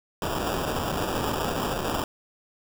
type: noise with sample-and-hold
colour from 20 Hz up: white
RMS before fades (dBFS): -28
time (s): 0.22-2.04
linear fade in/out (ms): 2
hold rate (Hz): 2100
effects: none